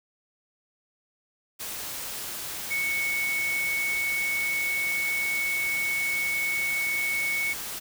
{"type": "tone in noise", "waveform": "sine", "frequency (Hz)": 2217, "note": "C#7", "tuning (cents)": 0, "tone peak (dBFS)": -25, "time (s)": [2.7, 7.54], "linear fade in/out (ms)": 20, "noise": "white", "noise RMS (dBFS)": -35, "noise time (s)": [1.59, 7.8], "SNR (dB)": 7, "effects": []}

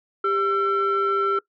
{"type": "tone pair together", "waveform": "sine", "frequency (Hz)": [396.4, 1346.5], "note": ["G4", "E6"], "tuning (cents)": [19, 36], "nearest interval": "octave + major sixth", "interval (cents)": 2117, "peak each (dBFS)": [-22, -19], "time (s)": [0.24, 1.39], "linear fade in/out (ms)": 5, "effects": ["noise-tail reverb RT60 0.1 s tail -20 dB re dry", "tanh soft clip ceiling -15 dBFS"]}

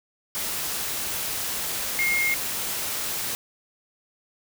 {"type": "tone in noise", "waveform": "sine", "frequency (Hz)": 2138, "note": "C7", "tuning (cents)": 37, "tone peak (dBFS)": -21, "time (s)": [1.99, 2.34], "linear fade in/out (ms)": 0, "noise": "white", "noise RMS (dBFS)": -29, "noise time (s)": [0.35, 3.35], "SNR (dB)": 5, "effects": []}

